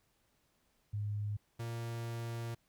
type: tone pair in turn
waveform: sine / 45% pulse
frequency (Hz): 103.83 / 116.55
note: G#2 / A#2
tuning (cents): 0 / 0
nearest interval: major second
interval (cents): 200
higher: second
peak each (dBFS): -34 / -38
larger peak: first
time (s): 0.93-1.37 / 1.59-2.55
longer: second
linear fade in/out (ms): 10
effects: pink hiss -75 dBFS RMS until 2.68 s